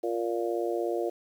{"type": "harmonic tone", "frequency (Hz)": 116.54, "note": "A#2", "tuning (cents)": 0, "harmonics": [3, 4, 5, 6], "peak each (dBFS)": [-30, -32, -34, -36], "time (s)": [0.03, 1.1], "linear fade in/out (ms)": 10, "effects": ["9-bit"]}